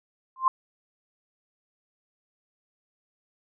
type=tone with exponential growth; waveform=sine; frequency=1050 Hz; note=C6; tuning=6 cents sharp; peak=-13 dBFS; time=0.36-0.48 s; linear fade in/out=2 ms; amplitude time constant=26 ms; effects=none